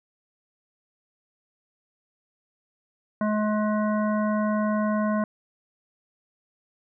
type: harmonic tone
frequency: 212.3 Hz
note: G#3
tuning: 38 cents sharp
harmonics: 1 / 3 / 5 / 7 / 9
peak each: -23 / -28 / -31 / -36 / -43 dBFS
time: 3.21-5.24 s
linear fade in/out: 2 ms
effects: none